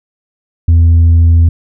sine tone with tanh clipping, 83.3 Hz, E2, 19 cents sharp, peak -4 dBFS, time 0.68-1.49 s, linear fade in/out 5 ms, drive 2 dB, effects none

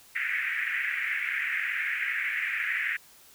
pink band-pass noise, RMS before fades -30 dBFS, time 0.15-2.97 s, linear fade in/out 10 ms, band 1700 to 2300 Hz, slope 48 dB/octave, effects white hiss -55 dBFS RMS until 3.34 s

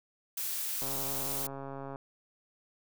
blue noise, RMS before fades -35 dBFS, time 0.37-1.47 s, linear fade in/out 5 ms
click train, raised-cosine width 1 ms, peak -28 dBFS, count 157, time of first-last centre 0.82-1.959 s, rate 137 Hz
effects none

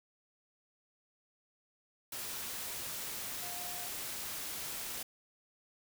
sine tone in noise, 711 Hz, F5, 31 cents sharp, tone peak -48 dBFS, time 3.42-3.87 s, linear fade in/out 5 ms, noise white, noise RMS -41 dBFS, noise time 2.12-5.03 s, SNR -10 dB, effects none

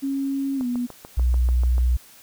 sine tone with pitch glide, 274 to 244.1 Hz, C#4 to B3, -20 to -20 cents, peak -22 dBFS, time 0.02-0.87 s, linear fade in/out 20 ms, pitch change -200 cents, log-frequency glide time 0.56-0.66 s
click train, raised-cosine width 1 ms, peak -23 dBFS, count 9, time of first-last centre 0.61-1.781 s, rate 6.83 Hz
sine tone, 61.5 Hz, B1, 7 cents flat, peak -16 dBFS, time 1.17-1.97 s, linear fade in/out 10 ms
effects white hiss -49 dBFS RMS until 2.22 s

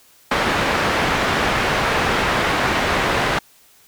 white low-pass noise, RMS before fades -19 dBFS, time 0.31-3.39 s, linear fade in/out 5 ms, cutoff 1800 Hz, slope 12 dB/octave, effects white hiss -52 dBFS RMS until 3.87 s

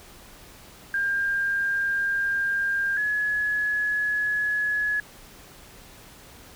sine tone pair in turn, 1601 / 1693 Hz, G6 / G#6, +36 / +33 cents, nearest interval minor second, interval 97 cents, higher second, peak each -22 dBFS, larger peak neither, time 0.94-2.97 / 2.97-5 s, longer neither, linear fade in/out 2 ms, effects pink hiss -48 dBFS RMS until 6.55 s

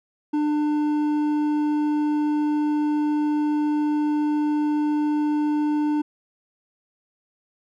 triangle tone with hard clipping, 298.8 Hz, D4, 30 cents sharp, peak -21 dBFS, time 0.33-6.02 s, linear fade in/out 10 ms, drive 10 dB, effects none

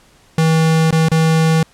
square tone with dropouts, 160.8 Hz, E3, 43 cents flat, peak -11 dBFS, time 0.38-1.63 s, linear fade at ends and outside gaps 2 ms, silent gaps 0.908-0.926 / 1.086-1.116 s, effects pink hiss -50 dBFS RMS until 1.73 s + low-pass 10000 Hz 12 dB/octave

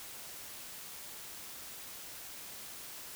silence, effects white hiss -47 dBFS RMS until 3.15 s

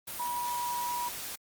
sine tone in noise, 969 Hz, B5, 33 cents flat, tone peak -31 dBFS, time 0.19-1.09 s, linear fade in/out 10 ms, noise white, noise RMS -39 dBFS, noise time 0.07-1.36 s, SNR +5 dB, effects Opus 32 kbps

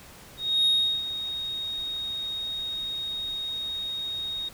sine tone with ADSR envelope, 3738 Hz, A#7, 4 cents sharp, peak -16 dBFS, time 0.37-4.49 s, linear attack 290 ms, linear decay 360 ms, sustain -13 dB, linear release 8 ms, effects tanh soft clip ceiling -17 dBFS + pink hiss -48 dBFS RMS until 4.53 s

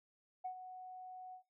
sine tone with ADSR envelope, 740 Hz, F#5, in tune, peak -37 dBFS, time 0.44-1.43 s, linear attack 14 ms, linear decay 89 ms, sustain -10 dB, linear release 95 ms, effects noise-tail reverb RT60 0.2 s tail -18 dB re dry + tanh soft clip ceiling -33 dBFS

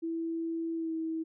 sine tone with pitch glide, 329.6 to 322.8 Hz, E4 to E4, 0 to -36 cents, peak -31 dBFS, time 0.02-1.24 s, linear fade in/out 20 ms, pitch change -36 cents, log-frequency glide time 0.75-0.93 s, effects none

